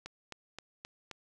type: click train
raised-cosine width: 0.2 ms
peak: -25 dBFS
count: 5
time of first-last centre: 0.06-1.113 s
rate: 3.8 Hz
effects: none